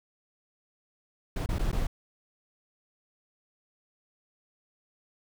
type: noise with dropouts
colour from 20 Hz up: brown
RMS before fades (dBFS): -28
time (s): 1.36-1.87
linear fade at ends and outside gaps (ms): 5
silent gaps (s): 1.461-1.489 / 1.585-1.592 / 1.717-1.727
effects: none